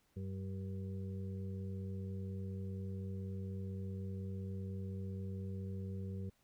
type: harmonic tone with a mistuned harmonic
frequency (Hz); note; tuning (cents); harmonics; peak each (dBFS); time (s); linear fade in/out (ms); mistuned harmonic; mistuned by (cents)
95.8; G2; -39; 1 / 2 / 4 / 5; -41 / -45 / -53 / -55; 0.16-6.3; 10; 4; +26
effects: pink hiss -75 dBFS RMS until 6.43 s